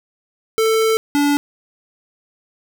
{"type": "tone pair in turn", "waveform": "square", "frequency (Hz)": [443.8, 288.1], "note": ["A4", "D4"], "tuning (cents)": [15, -33], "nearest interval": "perfect fifth", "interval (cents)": 748, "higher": "first", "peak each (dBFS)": -14, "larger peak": "neither", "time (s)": [[0.58, 0.97], [1.15, 1.37]], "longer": "first", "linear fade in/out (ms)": 0, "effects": []}